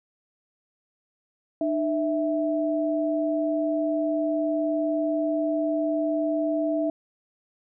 sine tone pair together, 303.4 / 656 Hz, D#4 / E5, -44 / -9 cents, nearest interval octave + minor second, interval 1335 cents, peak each -25 dBFS, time 1.61-6.9 s, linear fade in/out 2 ms, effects none

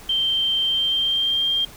sine tone with pitch glide, 3136 to 3193 Hz, G7 to G7, 0 to +31 cents, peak -18 dBFS, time 0.09-1.65 s, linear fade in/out 5 ms, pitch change +31 cents, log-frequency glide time 0.63-1.47 s, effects pink hiss -43 dBFS RMS until 1.76 s

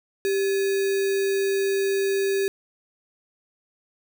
sine tone with sample-and-hold, 392 Hz, G4, in tune, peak -20 dBFS, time 0.25-2.48 s, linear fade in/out 0 ms, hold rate 2100 Hz, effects none

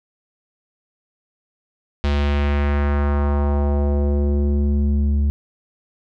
square tone with low-pass filter sweep, 71.9 Hz, D2, 36 cents flat, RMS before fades -18 dBFS, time 2.04-5.3 s, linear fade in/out 0 ms, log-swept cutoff 3900 to 150 Hz, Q 1.5, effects none

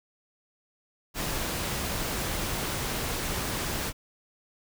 pink noise, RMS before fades -31 dBFS, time 1.14-3.93 s, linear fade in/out 50 ms, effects none

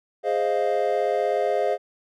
triangle chord, F minor seventh, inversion first, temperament equal, 415.3 / 523.3 / 622.3 / 698.5 Hz, Ab4 / C5 / Eb5 / F5, 0 / 0 / 0 / 0 cents, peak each -24 dBFS, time 0.23-1.78 s, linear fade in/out 50 ms, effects none

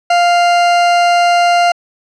40% pulse tone, 698.5 Hz, F5, in tune, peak -7 dBFS, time 0.1-1.72 s, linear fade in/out 5 ms, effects low-pass 5000 Hz 12 dB/octave

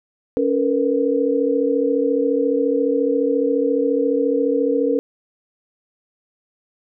sine tone cluster, 279.6 / 454.6 / 489 Hz, C#4 / A#4 / B4, +15 / -43 / -17 cents, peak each -20 dBFS, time 0.37-4.99 s, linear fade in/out 0 ms, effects none

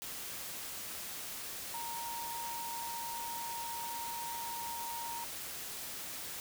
sine tone in noise, 932.3 Hz, A#5, in tune, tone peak -40 dBFS, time 1.74-5.24 s, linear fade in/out 0 ms, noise white, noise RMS -43 dBFS, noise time 0.02-6.4 s, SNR 0 dB, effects none

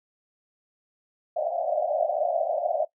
white band-pass noise, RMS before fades -26 dBFS, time 1.36-2.85 s, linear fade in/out 10 ms, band 580 to 720 Hz, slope 96 dB/octave, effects noise-tail reverb RT60 0.1 s tail -17 dB re dry

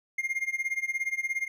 triangle tone with tremolo, 2120 Hz, C7, 22 cents sharp, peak -23 dBFS, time 0.18-1.48 s, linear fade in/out 5 ms, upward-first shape sine, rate 17 Hz, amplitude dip 90%, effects none

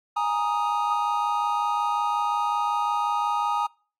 triangle chord, Ab suspended second, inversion none, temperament equal with one note detuned, 830.6 / 936.1 / 1244.5 Hz, Ab5 / Bb5 / Eb6, 0 / +7 / 0 cents, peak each -25 dBFS, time 0.16-3.67 s, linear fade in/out 10 ms, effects noise-tail reverb RT60 0.4 s tail -26 dB re dry + AAC 64 kbps

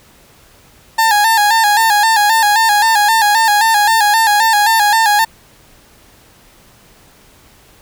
30% pulse tone with vibrato, 863 Hz, A5, 34 cents flat, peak -6 dBFS, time 0.98-5.25 s, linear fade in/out 10 ms, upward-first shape square, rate 3.8 Hz, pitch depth 72 cents each way, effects pink hiss -46 dBFS RMS until 7.81 s

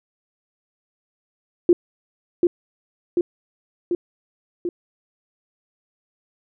sine tone with echo, 349.2 Hz, F4, in tune, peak -9 dBFS, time 1.69-1.73 s, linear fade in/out 2 ms, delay 740 ms, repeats 4, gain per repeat -3 dB, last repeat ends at 4.69 s, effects none

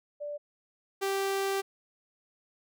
sine / sawtooth tone pair in turn, 586 / 391.1 Hz, D5 / G4, -4 / -4 cents, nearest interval perfect fifth, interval 700 cents, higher first, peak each -34 / -24 dBFS, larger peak second, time 0.2-0.38 / 1.01-1.62 s, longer second, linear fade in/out 20 ms, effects none

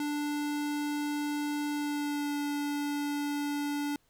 square tone with pitch glide, 293.7 to 289.8 Hz, D4 to D4, 0 to -23 cents, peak -31 dBFS, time 0-3.96 s, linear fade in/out 2 ms, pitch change -23 cents, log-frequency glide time 1.72-2.36 s, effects pink hiss -70 dBFS RMS until 4.09 s

